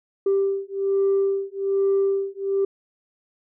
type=beating tone pair; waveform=sine; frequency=392 / 393.2 Hz; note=G4 / G4; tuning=0 / +5 cents; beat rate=1.2 Hz; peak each=-21 dBFS; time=0.26-2.65 s; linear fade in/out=5 ms; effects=tanh soft clip ceiling -14 dBFS